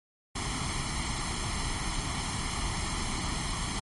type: noise with comb filter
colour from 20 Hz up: pink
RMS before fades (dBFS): -32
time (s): 0.35-3.8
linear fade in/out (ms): 10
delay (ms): 0.95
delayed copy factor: +0.75
effects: MP3 48 kbps